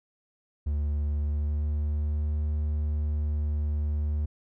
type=tone with pitch glide; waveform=triangle; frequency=73.42 to 74.96 Hz; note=D2 to D2; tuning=0 to +36 cents; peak=-23 dBFS; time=0.66-4.26 s; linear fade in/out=10 ms; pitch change=+36 cents; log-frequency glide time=1.17-1.84 s; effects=none